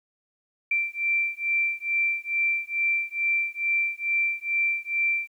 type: beating tone pair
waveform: sine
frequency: 2349 / 2351.3 Hz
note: D7 / D7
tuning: 0 / +1 cents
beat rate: 2.3 Hz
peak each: -26 dBFS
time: 0.71-5.28 s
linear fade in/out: 5 ms
effects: 10-bit